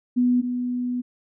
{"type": "tone pair in turn", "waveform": "sine", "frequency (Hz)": [246.9, 246.9], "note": ["B3", "B3"], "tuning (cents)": [0, 0], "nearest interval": "unison", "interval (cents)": 0, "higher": "neither", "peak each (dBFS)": [-16, -23], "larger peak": "first", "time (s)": [[0.16, 0.42], [0.42, 1.02]], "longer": "second", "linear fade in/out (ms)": 20, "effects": []}